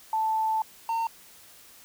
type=tone pair in turn; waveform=sine / triangle; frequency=880 / 911 Hz; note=A5 / A#5; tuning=0 / -40 cents; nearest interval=minor second; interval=60 cents; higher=second; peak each=-23 dBFS; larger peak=neither; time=0.13-0.62 / 0.89-1.07 s; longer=first; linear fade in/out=2 ms; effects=white hiss -52 dBFS RMS until 1.84 s